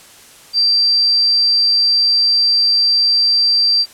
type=tone; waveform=sine; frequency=4699 Hz; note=D8; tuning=in tune; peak=-10 dBFS; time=0.53-3.86 s; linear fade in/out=50 ms; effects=white hiss -42 dBFS RMS until 3.93 s + low-pass 11000 Hz 12 dB/octave